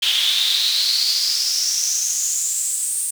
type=noise with high-pass filter sweep; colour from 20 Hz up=brown; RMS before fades=-20 dBFS; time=0.02-3.11 s; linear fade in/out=10 ms; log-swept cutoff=3200 to 9000 Hz; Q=7.7; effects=none